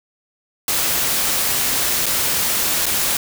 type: noise with dropouts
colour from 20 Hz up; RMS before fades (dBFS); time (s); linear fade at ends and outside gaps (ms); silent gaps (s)
white; -19; 0.68-3.17; 2; 2.059-2.064 / 2.858-2.864
effects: none